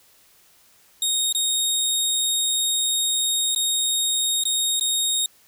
20% pulse tone with dropouts, 3729 Hz, A#7, in tune, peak -14 dBFS, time 1.02-5.26 s, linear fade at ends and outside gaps 2 ms, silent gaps 1.326-1.348 / 3.549-3.56 / 4.437-4.453 / 4.797-4.809 s, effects white hiss -56 dBFS RMS until 5.47 s

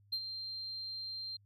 sine tone with ADSR envelope, 4165 Hz, C8, 9 cents flat, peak -29 dBFS, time 0.12-1.37 s, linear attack 12 ms, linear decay 61 ms, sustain -10 dB, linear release 9 ms, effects tanh soft clip ceiling -31 dBFS + added 101 Hz sine -63 dBFS peak until 1.45 s

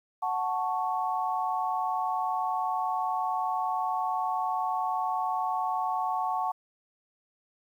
sine chord, F# minor, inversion none, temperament equal, 740 / 880 / 1108.7 Hz, F#5 / A5 / C#6, 0 / 0 / 0 cents, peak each -30 / -31 / -32 dBFS, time 0.22-6.52 s, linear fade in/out 10 ms, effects 10-bit

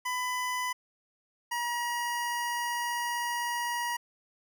25% pulse tone pair in turn, 1000 / 955.5 Hz, B5 / A#5, +21 / +43 cents, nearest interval minor second, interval 78 cents, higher first, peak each -26 dBFS, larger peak neither, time 0.05-0.73 / 1.51-3.97 s, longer second, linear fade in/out 10 ms, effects none

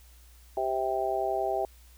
harmonic tone, 130.81 Hz, C3, in tune, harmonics 3 / 4 / 5 / 6, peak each -32 / -37 / -30 / -31 dBFS, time 0.57-1.65 s, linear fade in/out 2 ms, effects added 60 Hz sine -52 dBFS peak until 1.97 s + white hiss -60 dBFS RMS until 1.97 s

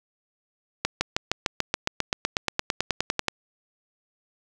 accelerating click train, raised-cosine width 0.2 ms, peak -5 dBFS, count 21, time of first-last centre 0.85-3.283 s, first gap 160 ms, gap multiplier 0.97, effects none

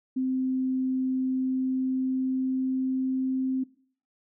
sine tone with pitch glide, 259.7 to 261.4 Hz, C4 to C4, -13 to -1 cents, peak -24 dBFS, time 0.16-3.64 s, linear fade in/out 10 ms, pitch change +12 cents, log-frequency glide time 1.26-3.5 s, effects noise-tail reverb RT60 0.5 s tail -20 dB re dry

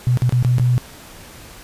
sine tone with dropouts, 123.47 Hz, B2, in tune, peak -12 dBFS, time 0.07-0.78 s, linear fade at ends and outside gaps 0 ms, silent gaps 0.173-0.221 / 0.294-0.324 / 0.426-0.448 / 0.583-0.597 s, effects pink hiss -40 dBFS RMS until 1.63 s + resampled to 32000 Hz

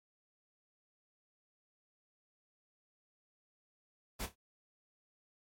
pink noise with echo, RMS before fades -39 dBFS, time 4.19-4.27 s, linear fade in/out 20 ms, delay 29 ms, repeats 3, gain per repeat -11 dB, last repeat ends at 4.357 s, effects MP3 64 kbps

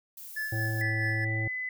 violet noise, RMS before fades -44 dBFS, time 0.17-0.82 s, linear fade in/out 5 ms
triangle tone with tremolo, 1730 Hz, A6, 30 cents flat, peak -28 dBFS, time 0.36-1.25 s, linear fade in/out 10 ms, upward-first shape sine, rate 4.6 Hz, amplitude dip 50%
harmonic tone, 110 Hz, A2, in tune, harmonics 1 / 3 / 5 / 7, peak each -29 / -39 / -43 / -46 dBFS, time 0.52-1.48 s, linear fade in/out 5 ms
sine tone with pitch glide, 1975.5 to 2011 Hz, B6 to B6, 0 to +31 cents, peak -31 dBFS, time 0.81-1.69 s, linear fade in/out 2 ms, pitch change +31 cents, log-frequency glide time 1.22-1.48 s
effects none

